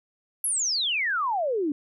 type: exponential sweep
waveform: sine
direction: down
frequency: 11500 to 277.2 Hz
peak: -23 dBFS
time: 0.44-1.72 s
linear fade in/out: 2 ms
effects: none